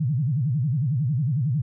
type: tone with vibrato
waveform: sine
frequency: 136.4 Hz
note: C#3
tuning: 28 cents flat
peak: -20 dBFS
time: 0-1.62 s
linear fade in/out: 10 ms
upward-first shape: sine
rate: 11 Hz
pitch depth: 290 cents each way
effects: none